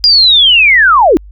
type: linear sweep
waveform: sine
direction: down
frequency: 4919 to 273.3 Hz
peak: -3 dBFS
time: 0.04-1.17 s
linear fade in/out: 0 ms
effects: added 50 Hz sine -30 dBFS peak until 1.31 s